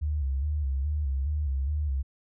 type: tone with vibrato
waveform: sine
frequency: 71.1 Hz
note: C#2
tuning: 45 cents sharp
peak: -25 dBFS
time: 0.01-2.03 s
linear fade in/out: 20 ms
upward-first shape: square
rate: 2.4 Hz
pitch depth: 94 cents each way
effects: none